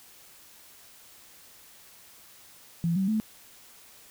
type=tone with pitch steps; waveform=sine; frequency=168.8 / 191.67 / 217.6 Hz; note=E3 / G3 / A3; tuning=+41 / -39 / -19 cents; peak=-23 dBFS; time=2.84-3.2 s; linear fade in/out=0 ms; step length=120 ms; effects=white hiss -53 dBFS RMS until 4.1 s